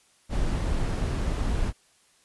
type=noise; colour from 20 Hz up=brown; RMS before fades=-26 dBFS; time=0.29-1.73 s; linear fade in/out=50 ms; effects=white hiss -62 dBFS RMS until 2.24 s + resampled to 24000 Hz